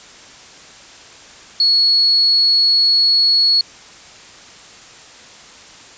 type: tone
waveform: sine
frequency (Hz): 4360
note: C#8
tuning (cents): -29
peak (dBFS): -10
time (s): 1.6-3.61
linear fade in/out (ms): 2
effects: white hiss -40 dBFS RMS until 5.97 s + resampled to 16000 Hz